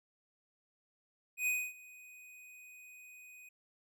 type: tone with ADSR envelope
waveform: square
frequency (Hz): 2494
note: D#7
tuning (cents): +3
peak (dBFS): -30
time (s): 1.37-3.49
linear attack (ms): 100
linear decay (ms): 260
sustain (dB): -23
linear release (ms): 5
effects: none